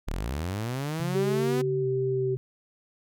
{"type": "linear sweep", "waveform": "sawtooth", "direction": "up", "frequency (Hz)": [30.84, 255.4], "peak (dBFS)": -25, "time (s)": [0.07, 1.62], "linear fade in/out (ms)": 10}
{"type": "tone with pitch glide", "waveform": "sine", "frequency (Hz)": [139.8, 131.19], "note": ["C#3", "C3"], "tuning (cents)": [15, 5], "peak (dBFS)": -29, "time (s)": [1, 2.37], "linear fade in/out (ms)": 0, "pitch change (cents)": -110, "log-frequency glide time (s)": [1.81, 1.87]}
{"type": "tone with vibrato", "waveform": "sine", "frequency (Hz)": 386.1, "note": "G4", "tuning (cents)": -26, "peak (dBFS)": -25, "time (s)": [1.14, 2.36], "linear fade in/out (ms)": 20, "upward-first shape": "sine", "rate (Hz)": 1.4, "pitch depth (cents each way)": 14}
{"effects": []}